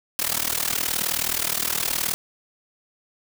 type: noise with amplitude modulation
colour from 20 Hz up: white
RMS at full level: -21 dBFS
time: 0.19-2.14 s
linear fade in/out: 0 ms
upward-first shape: sine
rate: 39.1 Hz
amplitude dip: 90%
effects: none